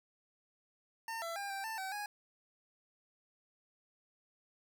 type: tone with pitch steps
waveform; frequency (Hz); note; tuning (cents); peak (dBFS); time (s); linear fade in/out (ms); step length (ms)
25% pulse; 907 / 670 / 801 / 784 / 889 / 765 / 827; A#5 / E5 / G5 / G5 / A5 / G5 / G#5; -48 / +28 / +37 / 0 / +18 / -42 / -8; -35; 1.08-2.06; 2; 140
effects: none